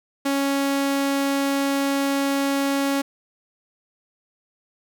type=tone; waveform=sawtooth; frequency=277.2 Hz; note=C#4; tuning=in tune; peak=-16 dBFS; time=0.25-3.02 s; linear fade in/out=10 ms; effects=none